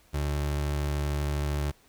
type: tone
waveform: 30% pulse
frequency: 72.9 Hz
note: D2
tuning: 12 cents flat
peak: -24 dBFS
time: 0.13-1.72 s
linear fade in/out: 20 ms
effects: pink hiss -61 dBFS RMS until 1.88 s